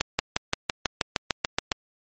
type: accelerating click train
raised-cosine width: 0.2 ms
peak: -4 dBFS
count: 12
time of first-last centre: 0.01-1.718 s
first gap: 180 ms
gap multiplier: 0.97
effects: MP3 32 kbps